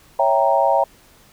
sine chord, C# diminished seventh, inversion none, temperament equal, 554.4 / 659.3 / 784 / 932.3 Hz, C#5 / E5 / G5 / Bb5, 0 / 0 / 0 / 0 cents, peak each -19 dBFS, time 0.19-0.84 s, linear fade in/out 5 ms, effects pink hiss -51 dBFS RMS until 1.32 s

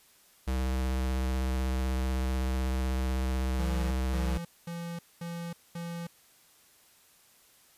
square tone with vibrato, 64.6 Hz, C2, 21 cents flat, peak -28 dBFS, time 0.47-4.38 s, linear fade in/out 10 ms, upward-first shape sine, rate 16 Hz, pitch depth 21 cents each way
square tone bursts, 170.2 Hz, F3, 44 cents flat, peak -36 dBFS, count 5, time 3.59-6.07 s, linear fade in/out 5 ms, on 320 ms, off 220 ms
effects white hiss -61 dBFS RMS until 7.77 s + resampled to 32000 Hz

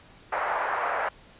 pink band-pass noise, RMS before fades -28 dBFS, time 0.32-1.09 s, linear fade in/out 5 ms, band 630 to 1700 Hz, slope 24 dB/octave, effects pink hiss -53 dBFS RMS until 1.39 s + resampled to 8000 Hz

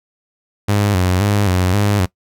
sawtooth tone with vibrato, 96.8 Hz, G2, 21 cents flat, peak -9 dBFS, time 0.68-2.06 s, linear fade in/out 10 ms, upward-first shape square, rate 1.9 Hz, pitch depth 98 cents each way, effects noise-tail reverb RT60 0.1 s tail -20 dB re dry

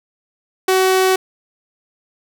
sawtooth tone, 376.2 Hz, F#4, 29 cents sharp, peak -8 dBFS, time 0.68-1.16 s, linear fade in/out 5 ms, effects none

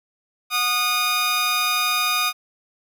15% pulse tone pair together, 731.4 / 1230 Hz, F#5 / D#6, -20 / -20 cents, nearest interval major sixth, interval 900 cents, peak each -23 / -13 dBFS, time 0.5-2.33 s, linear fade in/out 50 ms, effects none

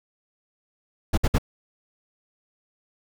brown noise bursts, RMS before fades -18 dBFS, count 3, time 1.13-1.384 s, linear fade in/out 10 ms, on 46 ms, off 58 ms, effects none

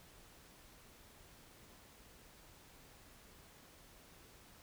silence, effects pink hiss -61 dBFS RMS until 4.62 s

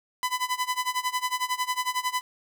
sawtooth tone with tremolo, 1003 Hz, B5, 26 cents sharp, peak -19 dBFS, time 0.23-2.21 s, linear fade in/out 0 ms, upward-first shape sine, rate 11 Hz, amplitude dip 90%, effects none

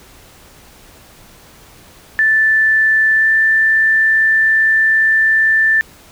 sine tone with pitch glide, 1760 to 1771.2 Hz, A6 to A6, 0 to +11 cents, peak -9 dBFS, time 2.19-5.81 s, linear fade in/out 0 ms, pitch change +11 cents, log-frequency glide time 3.15-3.29 s, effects pink hiss -43 dBFS RMS until 6.11 s

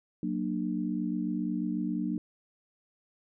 sine chord, Gb augmented, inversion none, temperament equal with one note detuned, 185 / 233.1 / 299.3 Hz, Gb3 / Bb3 / D4, 0 / 0 / +33 cents, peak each -33 dBFS, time 0.23-2.18 s, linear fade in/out 2 ms, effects none

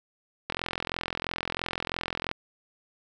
click train, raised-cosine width 0.3 ms, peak -13 dBFS, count 79, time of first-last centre 0.5-2.314 s, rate 43 Hz, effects none

